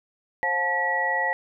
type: tone cluster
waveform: sine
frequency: 533 / 715 / 869 / 1930 Hz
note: C5 / F5 / A5 / B6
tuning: +32 / +41 / -22 / -40 cents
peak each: -31 / -31 / -27 / -24 dBFS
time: 0.43-1.33 s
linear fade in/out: 0 ms
effects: none